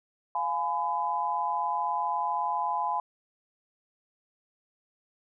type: chord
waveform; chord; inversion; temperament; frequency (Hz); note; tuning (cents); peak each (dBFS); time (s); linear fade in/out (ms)
sine; F diminished; none; just; 698.5 / 838.1 / 1005.8; F5 / Ab5 / Cb6; 0 / +16 / +31; -35 / -30 / -29; 0.35-3; 2
effects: none